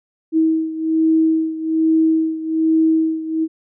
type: beating tone pair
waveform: sine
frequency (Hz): 320 / 321.2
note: D#4 / E4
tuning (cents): +49 / -45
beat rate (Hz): 1.2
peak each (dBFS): -15 / -19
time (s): 0.32-3.48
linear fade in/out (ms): 50
effects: none